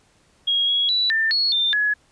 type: tone with pitch steps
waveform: sine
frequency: 3286 / 3326 / 3948 / 1789 / 4348 / 3589 / 1689 Hz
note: G#7 / G#7 / B7 / A6 / C#8 / A7 / G#6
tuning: -19 / +2 / -1 / +28 / -34 / +34 / +29 cents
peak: -17 dBFS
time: 0.47-1.94 s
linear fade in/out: 10 ms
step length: 210 ms
effects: pink hiss -59 dBFS RMS until 2.11 s + resampled to 22050 Hz